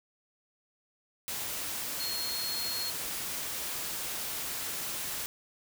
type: tone in noise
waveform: sine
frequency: 4280 Hz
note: C8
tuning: 38 cents sharp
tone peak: -34 dBFS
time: 2-2.9 s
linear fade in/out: 0 ms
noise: white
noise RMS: -36 dBFS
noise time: 1.28-5.26 s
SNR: -1 dB
effects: none